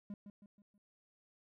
triangle tone with echo, 203.5 Hz, G#3, 35 cents flat, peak -40 dBFS, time 0.1-0.14 s, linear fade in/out 2 ms, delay 160 ms, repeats 4, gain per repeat -7 dB, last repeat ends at 0.78 s, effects none

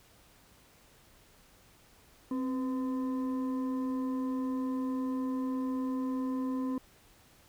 sine tone with frequency modulation, 261.6 Hz, C4, in tune, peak -30 dBFS, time 2.31-6.78 s, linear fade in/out 2 ms, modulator 762 Hz, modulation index 0.43, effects pink hiss -61 dBFS RMS until 7.48 s

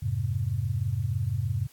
sine chord, F minor, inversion none, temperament just, 87.31 / 104.77 / 130.96 Hz, F2 / Ab2 / C3, 0 / +16 / +2 cents, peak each -32 / -28 / -30 dBFS, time 0.02-1.67 s, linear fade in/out 10 ms, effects white hiss -58 dBFS RMS until 1.72 s + AAC 64 kbps

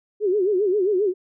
sine tone with vibrato, 392.1 Hz, G4, in tune, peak -17 dBFS, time 0.2-1.14 s, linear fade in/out 50 ms, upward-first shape sine, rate 7.5 Hz, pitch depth 160 cents each way, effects none

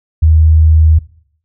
sine tone, 79 Hz, D#2, 27 cents sharp, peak -4 dBFS, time 0.22-0.99 s, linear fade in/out 10 ms, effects noise-tail reverb RT60 0.6 s tail -19 dB re dry

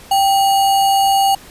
sine tone with sample-and-hold, 784 Hz, G5, in tune, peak -10 dBFS, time 0.11-1.35 s, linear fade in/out 5 ms, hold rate 3675 Hz, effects pink hiss -40 dBFS RMS until 1.5 s + resampled to 32000 Hz

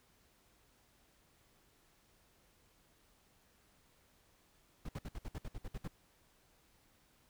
brown noise bursts, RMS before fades -42 dBFS, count 11, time 4.85-5.879 s, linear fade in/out 5 ms, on 39 ms, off 60 ms, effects pink hiss -70 dBFS RMS until 7.29 s

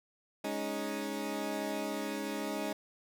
20% pulse chord, Ab suspended fourth, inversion none, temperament equal, 207.7 / 277.2 / 311.1 Hz, Ab3 / Db4 / Eb4, 0 / 0 / 0 cents, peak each -34 dBFS, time 0.44-2.73 s, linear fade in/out 5 ms, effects none

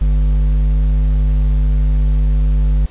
sine tone with hard clipping, 50.2 Hz, G1, 42 cents sharp, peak -12 dBFS, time 0.01-2.86 s, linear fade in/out 5 ms, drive 7 dB, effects pink hiss -43 dBFS RMS until 2.9 s + resampled to 8000 Hz

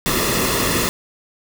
pink noise with comb filter, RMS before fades -19 dBFS, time 0.06-0.89 s, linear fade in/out 0 ms, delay 1.3 ms, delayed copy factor -0.6, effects none

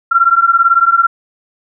sine beating tone pair, 1358 / 1376 Hz, F6 / F6, -49 / -26 cents, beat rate 18 Hz, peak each -10 dBFS, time 0.11-1.07 s, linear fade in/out 10 ms, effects none

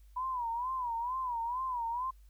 sine tone with vibrato, 980 Hz, B5, 14 cents flat, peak -32 dBFS, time 0.16-2.11 s, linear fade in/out 10 ms, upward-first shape sine, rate 2.2 Hz, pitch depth 120 cents each way, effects added 50 Hz sine -54 dBFS peak until 2.29 s + white hiss -73 dBFS RMS until 2.29 s

